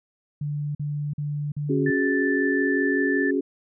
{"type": "tone bursts", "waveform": "sine", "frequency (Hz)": 146.83, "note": "D3", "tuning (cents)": 0, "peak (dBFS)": -25, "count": 4, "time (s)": [0.41, 1.905], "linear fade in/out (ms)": 5, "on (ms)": 340, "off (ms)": 45}
{"type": "chord", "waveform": "sine", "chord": "C# suspended fourth", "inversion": "none", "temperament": "equal", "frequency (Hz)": [277.2, 370, 415.3], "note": ["C#4", "F#4", "G#4"], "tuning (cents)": [0, 0, 0], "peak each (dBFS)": [-23, -26, -27], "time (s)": [1.69, 3.41], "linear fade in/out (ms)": 10}
{"type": "tone", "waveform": "sine", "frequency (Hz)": 1760, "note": "A6", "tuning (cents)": 0, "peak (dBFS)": -25, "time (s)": [1.86, 3.31], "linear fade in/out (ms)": 5}
{"effects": []}